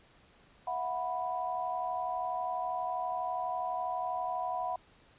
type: chord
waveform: sine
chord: E suspended second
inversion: none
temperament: equal with one note detuned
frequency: 659.3 / 731.5 / 987.8 Hz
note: E5 / F#5 / B5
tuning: 0 / -20 / 0 cents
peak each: -40 / -34 / -36 dBFS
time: 0.67-4.76 s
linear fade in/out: 5 ms
effects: pink hiss -62 dBFS RMS until 5.18 s + resampled to 8000 Hz